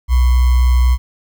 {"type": "tone with sample-and-hold", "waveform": "sine", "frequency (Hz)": 62, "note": "B1", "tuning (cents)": 7, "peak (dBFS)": -8, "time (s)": [0.08, 0.98], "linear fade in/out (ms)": 50, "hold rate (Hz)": 1050, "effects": []}